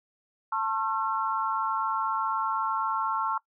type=tone cluster; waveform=sine; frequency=888 / 1083 / 1354 Hz; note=A5 / C#6 / E6; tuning=+16 / -41 / +46 cents; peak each=-30 dBFS; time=0.52-3.38 s; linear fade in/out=5 ms; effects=noise-tail reverb RT60 0.1 s tail -21 dB re dry